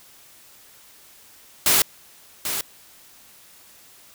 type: noise with echo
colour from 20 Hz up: white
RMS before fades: -17 dBFS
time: 1.66-1.82 s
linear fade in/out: 2 ms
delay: 790 ms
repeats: 1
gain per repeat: -9 dB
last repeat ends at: 2.61 s
effects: white hiss -50 dBFS RMS until 4.14 s